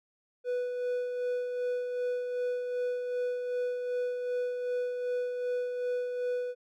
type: tone with tremolo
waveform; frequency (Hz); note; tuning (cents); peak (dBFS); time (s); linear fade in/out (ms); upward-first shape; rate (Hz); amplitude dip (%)
triangle; 493.9; B4; 0; -26; 0.44-6.55; 50; sine; 2.6; 40
effects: none